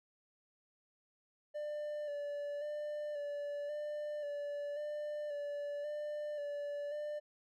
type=tone with vibrato; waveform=triangle; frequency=587.3 Hz; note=D5; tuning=in tune; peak=-36 dBFS; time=1.54-7.2 s; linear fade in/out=20 ms; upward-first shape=square; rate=0.93 Hz; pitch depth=25 cents each way; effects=none